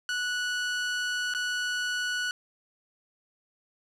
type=tone with dropouts; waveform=sawtooth; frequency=1474 Hz; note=F#6; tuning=7 cents flat; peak=-24 dBFS; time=0.09-2.31 s; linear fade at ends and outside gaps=1 ms; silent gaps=1.338-1.348 s; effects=low-pass 7000 Hz 12 dB/octave + 9-bit